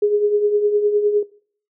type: tone with tremolo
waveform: sine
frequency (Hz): 415.3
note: G#4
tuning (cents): 0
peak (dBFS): -11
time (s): 0.02-1.23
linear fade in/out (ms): 5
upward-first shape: triangle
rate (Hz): 9.8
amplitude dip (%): 65
effects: noise-tail reverb RT60 0.5 s tail -19 dB re dry